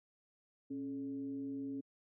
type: tone with frequency modulation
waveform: sine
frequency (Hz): 274.4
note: C#4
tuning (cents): -17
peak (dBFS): -38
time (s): 0.7-1.81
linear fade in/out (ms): 10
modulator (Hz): 155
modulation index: 0.44
effects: high-pass 150 Hz 12 dB/octave